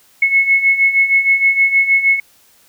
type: beating tone pair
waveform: sine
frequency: 2186 / 2192.4 Hz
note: C#7 / C#7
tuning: -25 / -20 cents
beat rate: 6.4 Hz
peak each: -16 / -11 dBFS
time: 0.22-2.2 s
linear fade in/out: 5 ms
effects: white hiss -51 dBFS RMS until 2.68 s